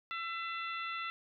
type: harmonic tone with a mistuned harmonic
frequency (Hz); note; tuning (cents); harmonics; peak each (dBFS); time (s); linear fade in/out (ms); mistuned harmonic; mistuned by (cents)
671; E5; +31; 2 / 3 / 4 / 5 / 6; -39 / -43 / -43 / -48 / -53; 0.11-1.1; 0; 5; +59
effects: none